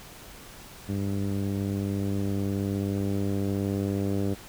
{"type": "tone with low-pass filter sweep", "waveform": "10% pulse", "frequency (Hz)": 99, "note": "G2", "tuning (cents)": 18, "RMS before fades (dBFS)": -28, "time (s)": [0.88, 4.35], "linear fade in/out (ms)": 20, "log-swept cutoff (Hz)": [250, 420], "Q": 0.78, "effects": ["pink hiss -46 dBFS RMS until 4.48 s"]}